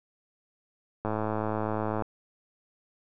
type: click train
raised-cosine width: 1 ms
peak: -16 dBFS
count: 106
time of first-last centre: 1.05-2.022 s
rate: 108 Hz
effects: none